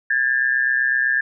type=tone pair together; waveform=sine; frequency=1635.1 / 1763 Hz; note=G#6 / A6; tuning=-27 / +3 cents; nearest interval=minor second; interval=130 cents; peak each=-19 dBFS; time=0.1-1.21 s; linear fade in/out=5 ms; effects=none